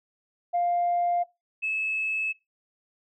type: tone pair in turn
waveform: sine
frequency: 700 / 2599 Hz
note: F5 / E7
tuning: +4 / -25 cents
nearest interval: octave + major seventh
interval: 2271 cents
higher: second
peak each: -21 / -25 dBFS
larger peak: first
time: 0.53-1.24 / 1.62-2.33 s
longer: neither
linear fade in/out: 20 ms
effects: noise-tail reverb RT60 0.2 s tail -18 dB re dry + tanh soft clip ceiling -18 dBFS